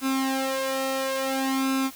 sawtooth tone with flanger, 266.6 Hz, C4, 33 cents sharp, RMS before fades -26 dBFS, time 0.01-1.91 s, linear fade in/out 50 ms, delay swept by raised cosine 0.78 to 2.18 ms, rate 0.58 Hz, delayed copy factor +0.8, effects white hiss -45 dBFS RMS until 1.95 s

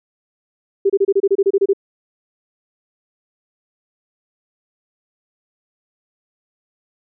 sine tone bursts, 394.1 Hz, G4, 9 cents sharp, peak -10 dBFS, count 12, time 0.85-1.734 s, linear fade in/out 10 ms, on 48 ms, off 28 ms, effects none

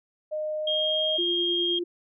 sine tone with pitch glide, 614 to 624.4 Hz, D#5 to D#5, -23 to +6 cents, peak -27 dBFS, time 0.31-1.18 s, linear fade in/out 20 ms, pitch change +29 cents, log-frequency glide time 0.58-1.04 s
sine tone, 3232 Hz, G#7, 48 cents flat, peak -24 dBFS, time 0.67-1.79 s, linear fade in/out 5 ms
sine tone with tremolo, 349.2 Hz, F4, in tune, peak -26 dBFS, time 1.18-1.84 s, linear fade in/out 10 ms, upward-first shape triangle, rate 9.7 Hz, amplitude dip 30%
effects none

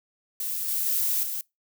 violet noise with level steps, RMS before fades -30 / -27 / -25 / -31 dBFS, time 0.4-1.41 s, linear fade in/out 2 ms, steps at 0.68 / 0.86 / 1.23 s, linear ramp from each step 2 ms, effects noise-tail reverb RT60 0.2 s tail -24 dB re dry

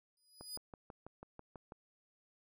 25% pulse tone with exponential growth, 4951 Hz, D#8, 9 cents flat, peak -35 dBFS, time 0.17-0.57 s, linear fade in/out 2 ms, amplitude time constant 86 ms
click train, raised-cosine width 1 ms, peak -35 dBFS, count 9, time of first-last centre 0.41-1.721 s, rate 6.1 Hz
effects none

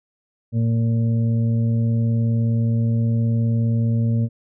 harmonic tone, 114.9 Hz, A#2, 25 cents flat, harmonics 1 / 2 / 4 / 5, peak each -17 / -23 / -37 / -38 dBFS, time 0.52-4.29 s, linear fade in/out 50 ms, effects none

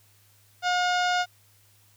harmonic tone, 718 Hz, F5, 48 cents sharp, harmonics 1 / 2 / 3 / 4 / 5 / 6 / 7 / 8 / 9 / 10, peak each -24 / -27 / -36 / -35 / -35 / -40 / -38 / -44 / -46 / -46 dBFS, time 0.62-1.26 s, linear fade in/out 50 ms, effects added 102 Hz sine -61 dBFS peak until 1.96 s + white hiss -61 dBFS RMS until 1.96 s

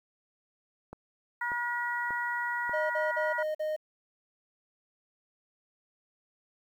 click train, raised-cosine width 1 ms, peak -28 dBFS, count 4, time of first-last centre 0.93-2.695 s, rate 1.7 Hz
harmonic tone, 480 Hz, B4, 49 cents flat, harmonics 2 / 3 / 4, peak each -34 / -34 / -34 dBFS, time 1.41-3.43 s, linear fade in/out 5 ms
triangle tone bursts, 617 Hz, D#5, 15 cents flat, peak -27 dBFS, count 5, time 2.73-3.764 s, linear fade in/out 10 ms, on 170 ms, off 46 ms
effects 10-bit

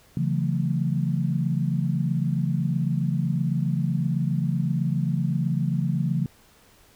sine chord, F# minor seventh, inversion second, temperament just, 138.75 / 166.5 / 185 / 222 Hz, C#3 / E3 / F#3 / A3, +2 / +18 / 0 / +16 cents, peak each -25 / -25 / -31 / -31 dBFS, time 0.17-6.26 s, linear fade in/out 2 ms, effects pink hiss -56 dBFS RMS until 6.95 s

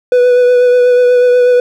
triangle tone with vibrato, 493.9 Hz, B4, in tune, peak -3 dBFS, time 0.12-1.6 s, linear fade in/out 2 ms, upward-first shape triangle, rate 8.2 Hz, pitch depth 20 cents each way, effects none

